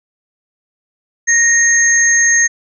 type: tone pair together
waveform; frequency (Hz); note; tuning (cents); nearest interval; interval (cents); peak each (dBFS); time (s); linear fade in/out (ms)
sine; 1861 / 6424; A#6 / G8; -3 / +41; octave + major sixth; 2144; -11; 1.27-2.48; 20
effects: none